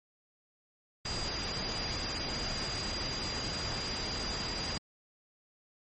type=tone in noise; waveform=sine; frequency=4828 Hz; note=D8; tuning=47 cents sharp; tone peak=-37 dBFS; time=1.05-4.78 s; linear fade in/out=5 ms; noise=pink; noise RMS=-37 dBFS; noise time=1.05-4.78 s; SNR=-3 dB; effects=MP3 32 kbps